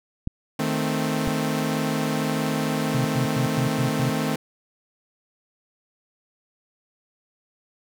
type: clicks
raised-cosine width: 5 ms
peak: -14 dBFS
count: 2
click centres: 0.274 / 1.276 s
type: chord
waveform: sawtooth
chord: A diminished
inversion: second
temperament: equal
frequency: 155.56 / 220 / 261.6 Hz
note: Eb3 / A3 / C4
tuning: 0 / 0 / 0 cents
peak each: -23 dBFS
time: 0.59-4.36 s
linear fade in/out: 5 ms
type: tone bursts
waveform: sine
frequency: 130.81 Hz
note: C3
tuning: in tune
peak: -22 dBFS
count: 6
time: 2.94-4.1 s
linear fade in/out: 10 ms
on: 110 ms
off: 100 ms
effects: none